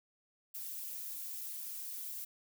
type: noise with flanger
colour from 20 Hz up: violet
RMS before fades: -43 dBFS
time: 0.54-2.25 s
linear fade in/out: 10 ms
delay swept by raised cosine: 1.1 to 6.1 ms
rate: 3.7 Hz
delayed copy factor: +0.6
effects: none